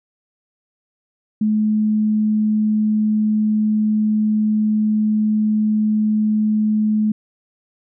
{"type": "tone", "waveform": "sine", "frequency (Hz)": 214.1, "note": "A3", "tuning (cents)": -47, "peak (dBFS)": -14, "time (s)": [1.41, 7.12], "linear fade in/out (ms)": 5, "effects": []}